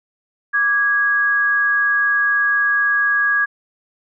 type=tone pair together; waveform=sine; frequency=1169.6 / 1654 Hz; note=D6 / G#6; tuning=-7 / -8 cents; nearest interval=tritone; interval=599 cents; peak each=-23 / -14 dBFS; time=0.53-3.46 s; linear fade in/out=20 ms; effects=none